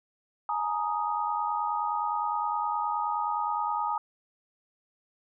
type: chord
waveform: sine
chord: Ab suspended second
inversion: none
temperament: equal with one note detuned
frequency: 842.7 / 932.3 / 1244.5 Hz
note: Ab5 / Bb5 / Eb6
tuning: +25 / 0 / 0 cents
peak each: -31 dBFS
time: 0.49-3.98 s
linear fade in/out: 2 ms
effects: none